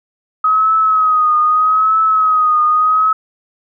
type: tone with vibrato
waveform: sine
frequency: 1265 Hz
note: D#6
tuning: 28 cents sharp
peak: -9 dBFS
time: 0.44-3.13 s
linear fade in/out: 5 ms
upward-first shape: triangle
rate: 0.8 Hz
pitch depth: 58 cents each way
effects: none